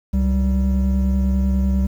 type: tone pair together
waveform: triangle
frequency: 67.6 / 192.75 Hz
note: C#2 / G3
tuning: -43 / -29 cents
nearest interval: octave + tritone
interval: 1814 cents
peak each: -14 / -17 dBFS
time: 0.13-1.87 s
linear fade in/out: 10 ms
effects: tanh soft clip ceiling -8 dBFS + 8-bit